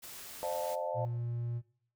white noise, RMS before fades -47 dBFS, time 0.02-0.76 s, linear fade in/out 20 ms
sine chord, F dominant seventh, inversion second, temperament equal with one note detuned, 523.3 / 606.6 / 698.5 / 880 Hz, C5 / Eb5 / F5 / A5, 0 / -44 / 0 / 0 cents, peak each -38 / -37 / -41 / -39 dBFS, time 0.43-1.05 s, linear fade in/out 0 ms
triangle tone, 118.8 Hz, A#2, 33 cents sharp, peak -32 dBFS, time 0.94-1.62 s, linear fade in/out 50 ms
effects noise-tail reverb RT60 0.5 s tail -17 dB re dry

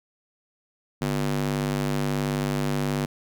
square tone with high-pass filter, 49.3 Hz, G1, 11 cents sharp, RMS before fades -26 dBFS, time 1.01-3.06 s, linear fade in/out 10 ms, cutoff 180 Hz, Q 1.6, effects none

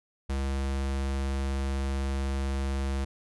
square tone, 67.9 Hz, C#2, 35 cents flat, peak -28 dBFS, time 0.29-3.05 s, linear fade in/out 10 ms, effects resampled to 24000 Hz

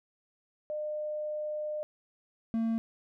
sine / triangle tone pair in turn, 605 / 226.6 Hz, D#5 / A#3, -49 / -49 cents, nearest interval octave + perfect fourth, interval 1700 cents, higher first, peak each -32 / -25 dBFS, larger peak second, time 0.7-1.83 / 2.54-2.78 s, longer first, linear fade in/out 0 ms, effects none

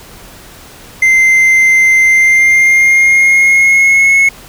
triangle tone with pitch glide, 2080 to 2185 Hz, C7 to C#7, -11 to -26 cents, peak -3 dBFS, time 1.02-4.29 s, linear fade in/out 5 ms, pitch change +85 cents, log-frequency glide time 2.03-4.16 s, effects pink hiss -35 dBFS RMS until 4.48 s

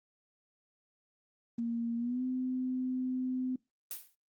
sine tone with pitch glide, 233.1 to 255.7 Hz, A#3 to C4, 0 to -40 cents, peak -31 dBFS, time 1.58-3.56 s, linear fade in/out 5 ms, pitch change +160 cents, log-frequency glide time 1.97-2.23 s
blue noise with exponential decay, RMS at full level -36 dBFS, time 3.91-4.15 s, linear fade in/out 1 ms, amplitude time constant 52 ms
effects noise-tail reverb RT60 0.2 s tail -22 dB re dry + Opus 24 kbps

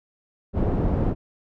pink low-pass noise, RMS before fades -22 dBFS, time 0.53-1.15 s, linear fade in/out 50 ms, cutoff 490 Hz, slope 12 dB/octave, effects none

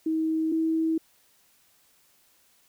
sine tone pair in turn, 318.7 / 322.4 Hz, D#4 / E4, +42 / -38 cents, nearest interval unison, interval 20 cents, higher second, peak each -23 / -22 dBFS, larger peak second, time 0.06-0.52 / 0.52-0.98 s, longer neither, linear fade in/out 5 ms, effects white hiss -63 dBFS RMS until 2.68 s

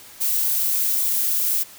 violet noise, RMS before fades -21 dBFS, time 0.2-1.64 s, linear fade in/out 20 ms, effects white hiss -44 dBFS RMS until 1.78 s

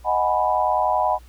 sine chord, G# minor seventh, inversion second, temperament equal, 622.3 / 740 / 830.6 / 987.8 Hz, D#5 / F#5 / G#5 / B5, 0 / 0 / 0 / 0 cents, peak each -24 / -22 / -24 / -22 dBFS, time 0.04-1.19 s, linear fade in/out 50 ms, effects added 60 Hz sine -43 dBFS peak until 1.28 s + pink hiss -55 dBFS RMS until 1.28 s

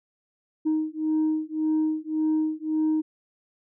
sine beating tone pair, 311.1 / 312.9 Hz, D#4 / D#4, 0 / +10 cents, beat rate 1.8 Hz, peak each -24 dBFS, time 0.65-3.02 s, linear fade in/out 20 ms, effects tanh soft clip ceiling -18 dBFS

